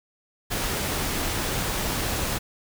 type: noise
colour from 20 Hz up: pink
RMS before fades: -27 dBFS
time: 0.5-2.39 s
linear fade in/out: 20 ms
effects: none